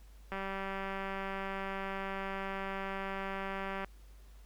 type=click train; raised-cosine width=0.5 ms; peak=-24 dBFS; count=685; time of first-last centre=0.32-3.846 s; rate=194 Hz; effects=added 50 Hz sine -52 dBFS peak until 4.45 s + pink hiss -66 dBFS RMS until 4.45 s